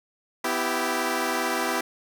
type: chord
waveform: 10% pulse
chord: E minor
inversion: second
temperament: equal with one note detuned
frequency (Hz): 250.4 / 329.6 / 392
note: B3 / E4 / G4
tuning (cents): +24 / 0 / 0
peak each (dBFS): -21 / -20 / -20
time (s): 0.44-1.81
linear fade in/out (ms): 5
effects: none